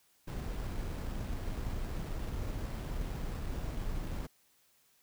brown noise with sample-and-hold, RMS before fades -37 dBFS, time 0.27-4.27 s, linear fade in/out 10 ms, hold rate 6300 Hz, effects white hiss -69 dBFS RMS until 5.02 s

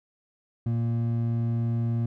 triangle tone pair together, 116.33 / 233.1 Hz, A#2 / A#3, -3 / 0 cents, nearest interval octave, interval 1203 cents, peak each -22 / -30 dBFS, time 0.66-2.06 s, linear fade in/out 5 ms, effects none

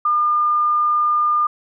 sine tone, 1207 Hz, D6, 47 cents sharp, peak -14 dBFS, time 0.05-1.47 s, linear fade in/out 5 ms, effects none

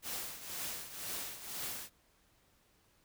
white noise with tremolo, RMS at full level -39 dBFS, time 0.02-1.9 s, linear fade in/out 50 ms, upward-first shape triangle, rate 2 Hz, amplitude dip 75%, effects pink hiss -70 dBFS RMS until 3.04 s

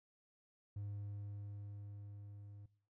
triangle tone with level ramp, 101.9 Hz, G#2, 32 cents flat, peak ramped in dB -39 to -50 dBFS, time 0.76-2.66 s, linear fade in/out 5 ms, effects noise-tail reverb RT60 0.5 s tail -19 dB re dry + tanh soft clip ceiling -35 dBFS

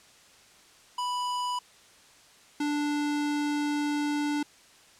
square tone pair in turn, 987.8 / 293.7 Hz, B5 / D4, 0 / 0 cents, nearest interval octave + major sixth, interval 2100 cents, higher first, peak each -29 / -27 dBFS, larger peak second, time 0.98-1.59 / 2.6-4.43 s, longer second, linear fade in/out 5 ms, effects white hiss -56 dBFS RMS until 4.99 s + low-pass 8000 Hz 12 dB/octave

